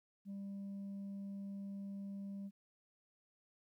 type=tone; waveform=sine; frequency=198 Hz; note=G3; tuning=18 cents sharp; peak=-40 dBFS; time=0.25-2.51 s; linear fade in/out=50 ms; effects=tanh soft clip ceiling -42 dBFS + 13-bit